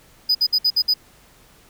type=tone bursts; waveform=triangle; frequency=4978 Hz; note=D#8; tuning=in tune; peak=-13 dBFS; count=6; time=0.29-0.94 s; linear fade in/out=10 ms; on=60 ms; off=58 ms; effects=pink hiss -52 dBFS RMS until 1.69 s